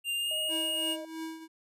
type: tone with pitch glide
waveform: square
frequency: 2794 to 2861 Hz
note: F7 to F7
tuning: 0 to +41 cents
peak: -30 dBFS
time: 0.04-0.97 s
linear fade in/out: 50 ms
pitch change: +41 cents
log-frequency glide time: 0.15-0.36 s
type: tone with vibrato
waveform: sine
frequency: 622.3 Hz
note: D#5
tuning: in tune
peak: -39 dBFS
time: 0.31-1.05 s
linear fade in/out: 2 ms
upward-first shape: sine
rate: 15 Hz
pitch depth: 14 cents each way
type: tone with tremolo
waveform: square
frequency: 322.5 Hz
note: E4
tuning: 38 cents flat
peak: -35 dBFS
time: 0.48-1.48 s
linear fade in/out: 50 ms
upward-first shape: triangle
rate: 3 Hz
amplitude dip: 75%
effects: resampled to 32000 Hz